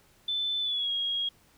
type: tone with pitch glide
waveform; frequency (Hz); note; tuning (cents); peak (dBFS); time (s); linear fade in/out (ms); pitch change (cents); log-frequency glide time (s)
sine; 3520 to 3284; A7 to G#7; 0 to -20; -27; 0.28-1.29; 5; -120; 0.61-0.91
effects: pink hiss -62 dBFS RMS until 1.57 s